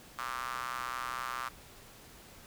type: tone with high-pass filter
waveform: square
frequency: 62.1 Hz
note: B1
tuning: 10 cents sharp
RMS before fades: -38 dBFS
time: 0.18-1.49 s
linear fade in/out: 10 ms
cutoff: 1200 Hz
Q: 4.8
effects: pink hiss -54 dBFS RMS until 2.46 s